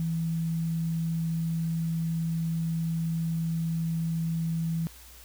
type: tone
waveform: sine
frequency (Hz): 164.1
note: E3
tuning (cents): -8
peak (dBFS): -26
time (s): 0-4.87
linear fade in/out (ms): 0
effects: added 60 Hz sine -51 dBFS peak until 5.24 s + white hiss -51 dBFS RMS until 5.24 s